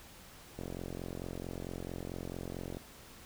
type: click train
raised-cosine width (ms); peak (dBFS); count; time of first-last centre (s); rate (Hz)
2; -27; 98; 0.59-2.77; 44.5
effects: pink hiss -54 dBFS RMS until 3.25 s